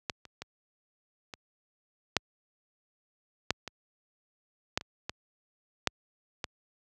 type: clicks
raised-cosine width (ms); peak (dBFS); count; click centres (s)
0.2; -13 / -30 / -21 / -23 / -6 / -8 / -21 / -9 / -24 / -16 / -6 / -15; 12; 0.098 / 0.253 / 0.42 / 1.338 / 2.167 / 3.506 / 3.677 / 4.775 / 4.811 / 5.095 / 5.873 / 6.442
effects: high-pass 60 Hz 12 dB/octave